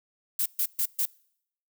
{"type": "noise bursts", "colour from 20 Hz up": "violet", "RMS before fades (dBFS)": -26, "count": 4, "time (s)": [0.39, 1.056], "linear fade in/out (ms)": 5, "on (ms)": 69, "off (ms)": 130, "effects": ["noise-tail reverb RT60 0.7 s tail -25 dB re dry"]}